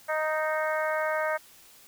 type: harmonic tone with a mistuned harmonic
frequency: 311.1 Hz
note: D#4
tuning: in tune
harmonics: 2 / 3 / 4 / 5 / 6 / 7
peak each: -28 / -34 / -34 / -33 / -36 / -39 dBFS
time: 0.08-1.38 s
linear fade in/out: 20 ms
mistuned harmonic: 6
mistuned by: -16 cents
effects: white hiss -54 dBFS RMS until 1.87 s